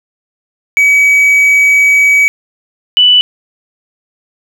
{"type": "tone pair in turn", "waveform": ["triangle", "sine"], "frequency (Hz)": [2274, 2975], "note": ["C#7", "F#7"], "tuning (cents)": [44, 9], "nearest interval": "perfect fourth", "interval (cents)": 465, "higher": "second", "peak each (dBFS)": -3, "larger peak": "neither", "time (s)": [[0.77, 2.28], [2.97, 3.21]], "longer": "first", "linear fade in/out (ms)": 0, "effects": []}